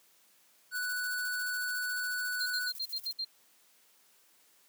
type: tone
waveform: square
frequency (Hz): 1482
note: F#6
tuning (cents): +2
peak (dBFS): -33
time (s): 0.71-2.72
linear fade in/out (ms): 50
type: noise with tremolo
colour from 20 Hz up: violet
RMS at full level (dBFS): -44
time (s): 0.75-3.13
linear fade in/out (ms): 5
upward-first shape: square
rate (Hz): 14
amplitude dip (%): 70
type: tone bursts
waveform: sine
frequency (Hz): 4186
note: C8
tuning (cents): 0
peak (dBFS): -32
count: 7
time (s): 2.4-3.249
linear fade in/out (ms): 10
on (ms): 63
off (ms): 68
effects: white hiss -65 dBFS RMS until 4.68 s + high-pass 200 Hz 12 dB/octave